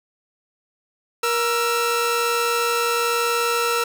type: tone pair together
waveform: sawtooth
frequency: 472.1 / 1335.3 Hz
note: A#4 / E6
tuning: +22 / +22 cents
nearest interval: octave + tritone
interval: 1800 cents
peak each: -18 dBFS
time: 1.23-3.84 s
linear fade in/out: 5 ms
effects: none